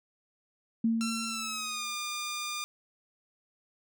sine tone with exponential decay, 227.2 Hz, A#3, 44 cents flat, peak -22 dBFS, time 0.84-1.95 s, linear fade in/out 5 ms, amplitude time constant 240 ms
10% pulse tone with pitch glide, 1352 to 1204.5 Hz, E6 to D6, +43 to +43 cents, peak -25 dBFS, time 1.01-2.64 s, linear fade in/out 0 ms, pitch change -200 cents, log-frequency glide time 1.27-1.87 s
effects none

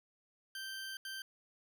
20% pulse tone bursts at uneven times, 1562 Hz, G6, 7 cents flat, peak -37 dBFS, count 2, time 0.55-0.97 / 1.05-1.22 s, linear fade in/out 2 ms, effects none

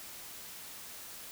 silence, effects white hiss -47 dBFS RMS until 1.31 s

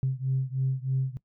sine beating tone pair, 130.81 / 134.01 Hz, C3 / C3, 0 / +42 cents, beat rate 3.2 Hz, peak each -27 / -28 dBFS, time 0.03-1.17 s, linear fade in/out 0 ms, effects noise-tail reverb RT60 0.1 s tail -20 dB re dry + tanh soft clip ceiling -18 dBFS

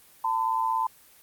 sine tone pair together, 896 / 1013.3 Hz, A5 / B5, +31 / +44 cents, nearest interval major second, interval 213 cents, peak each -26 dBFS, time 0.24-0.87 s, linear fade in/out 5 ms, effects white hiss -55 dBFS RMS until 1.22 s + Opus 24 kbps

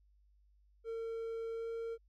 triangle tone with pitch glide, 454.8 to 458 Hz, A#4 to A#4, -43 to -31 cents, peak -36 dBFS, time 0.84-1.98 s, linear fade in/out 50 ms, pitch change +12 cents, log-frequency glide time 1.52-1.69 s, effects added 50 Hz sine -65 dBFS peak until 2.08 s

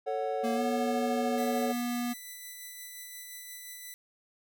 triangle chord, F# minor, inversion first, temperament just, 444 / 555 / 740 Hz, A4 / C#5 / F#5, +16 / +2 / 0 cents, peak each -32 dBFS, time 0.06-1.73 s, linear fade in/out 20 ms
square tone with pitch glide, 233.1 to 242.2 Hz, A#3 to B3, 0 to -34 cents, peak -31 dBFS, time 0.43-2.14 s, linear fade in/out 20 ms, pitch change +66 cents, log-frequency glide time 0.54-0.61 s
5% pulse tone with tremolo, 1990 Hz, B6, 13 cents sharp, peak -31 dBFS, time 1.38-3.94 s, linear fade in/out 0 ms, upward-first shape sine, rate 5.7 Hz, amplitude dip 25%
effects none

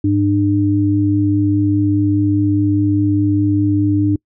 sine tone pair together, 101.63 / 300 Hz, G#2 / D4, -37 / +37 cents, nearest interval octave + perfect fifth, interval 1874 cents, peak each -16 / -13 dBFS, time 0.04-4.16 s, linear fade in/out 5 ms, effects noise-tail reverb RT60 0.1 s tail -26 dB re dry

